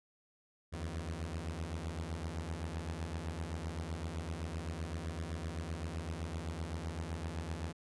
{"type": "beating tone pair", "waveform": "sawtooth", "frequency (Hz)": [77.78, 85.58], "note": ["D#2", "F2"], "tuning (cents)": [0, -35], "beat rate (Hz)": 7.8, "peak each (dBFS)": [-37, -37], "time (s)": [0.72, 7.73], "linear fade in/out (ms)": 20, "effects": ["resampled to 24000 Hz"]}